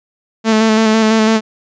sawtooth tone with vibrato, 220 Hz, A3, in tune, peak -5 dBFS, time 0.44-1.41 s, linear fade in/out 50 ms, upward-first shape square, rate 6 Hz, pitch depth 21 cents each way, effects resampled to 16000 Hz

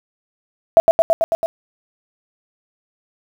sine tone with echo, 660 Hz, E5, 2 cents sharp, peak -4 dBFS, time 0.77-0.8 s, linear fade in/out 0 ms, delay 110 ms, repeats 6, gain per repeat -2 dB, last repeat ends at 1.46 s, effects 7-bit

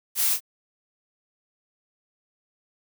blue noise with echo, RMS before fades -23 dBFS, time 0.15-0.38 s, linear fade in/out 50 ms, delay 26 ms, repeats 1, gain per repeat -7 dB, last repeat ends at 0.406 s, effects none

